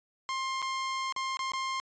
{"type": "tone with dropouts", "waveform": "sawtooth", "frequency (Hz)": 1059, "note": "C6", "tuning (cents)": 21, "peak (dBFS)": -27, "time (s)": [0.29, 1.8], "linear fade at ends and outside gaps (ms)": 0, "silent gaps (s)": [[0.619, 0.625], [1.124, 1.163], [1.37, 1.392], [1.519, 1.535]], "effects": ["resampled to 16000 Hz"]}